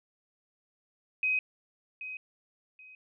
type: tone with echo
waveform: sine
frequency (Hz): 2521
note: D#7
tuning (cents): +22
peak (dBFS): -25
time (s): 1.23-1.39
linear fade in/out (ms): 2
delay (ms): 780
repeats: 2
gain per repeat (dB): -12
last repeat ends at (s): 2.95
effects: none